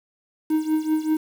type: tone with tremolo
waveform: triangle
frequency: 312 Hz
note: D#4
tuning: 5 cents sharp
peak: -14 dBFS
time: 0.5-1.17 s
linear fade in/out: 5 ms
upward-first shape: triangle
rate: 5.2 Hz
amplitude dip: 85%
effects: 7-bit